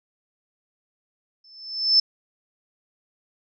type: tone with exponential growth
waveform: sine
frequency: 5274 Hz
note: E8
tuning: in tune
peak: -11 dBFS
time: 1.44-2 s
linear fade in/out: 5 ms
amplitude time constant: 120 ms
effects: none